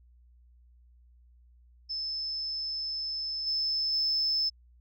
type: tone with level steps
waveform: sine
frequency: 5250 Hz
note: E8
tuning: 8 cents flat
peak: -31 / -26 / -24 dBFS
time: 1.89-4.5 s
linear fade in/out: 20 ms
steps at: 3.46 / 3.92 s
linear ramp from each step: 20 ms
effects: tanh soft clip ceiling -21 dBFS + added 60 Hz sine -56 dBFS peak until 4.8 s